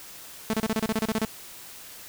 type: tone bursts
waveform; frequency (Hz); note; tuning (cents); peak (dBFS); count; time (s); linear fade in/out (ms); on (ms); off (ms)
sawtooth; 220; A3; 0; -19; 12; 0.5-1.249; 0; 34; 31
effects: white hiss -44 dBFS RMS until 2.08 s